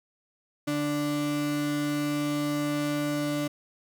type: tone pair together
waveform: 35% pulse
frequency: 146.83 / 293.5 Hz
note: D3 / D4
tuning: 0 / -1 cents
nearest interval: octave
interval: 1199 cents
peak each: -32 / -26 dBFS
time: 0.67-3.48 s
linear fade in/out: 10 ms
effects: none